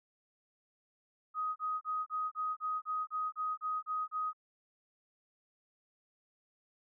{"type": "tone bursts", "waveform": "sine", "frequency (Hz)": 1254, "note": "D#6", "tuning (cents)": 13, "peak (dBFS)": -32, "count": 12, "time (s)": [1.34, 4.332], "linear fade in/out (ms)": 50, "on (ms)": 220, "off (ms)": 32, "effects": []}